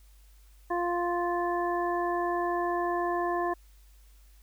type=harmonic tone; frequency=349.2 Hz; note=F4; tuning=in tune; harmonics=1 / 2 / 3 / 5; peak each=-30 / -31 / -32 / -38 dBFS; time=0.7-3.54 s; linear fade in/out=10 ms; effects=added 50 Hz sine -53 dBFS peak until 4.42 s + white hiss -65 dBFS RMS until 4.42 s